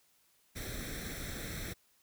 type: noise with comb filter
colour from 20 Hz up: pink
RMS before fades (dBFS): -41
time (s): 0.55-1.74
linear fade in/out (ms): 20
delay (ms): 0.52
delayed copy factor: +0.75
effects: white hiss -70 dBFS RMS until 2.02 s